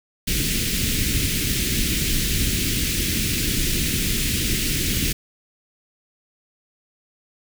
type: band-stop noise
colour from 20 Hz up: pink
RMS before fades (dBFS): -22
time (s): 0.27-5.13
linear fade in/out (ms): 10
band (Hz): 340 to 2100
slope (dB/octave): 24
effects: none